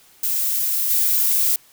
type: noise with level steps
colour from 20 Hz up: violet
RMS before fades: -21 / -18 dBFS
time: 0.23-1.56 s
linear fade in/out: 5 ms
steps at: 0.9 s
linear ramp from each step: 2 ms
effects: white hiss -52 dBFS RMS until 1.72 s